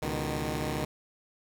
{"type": "tone cluster", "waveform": "10% pulse", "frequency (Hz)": [69.5, 121.8, 153.8], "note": ["C#2", "B2", "D#3"], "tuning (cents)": [5, -24, -20], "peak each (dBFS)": [-26, -28, -25], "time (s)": [0.02, 0.85], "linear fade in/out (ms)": 5, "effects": []}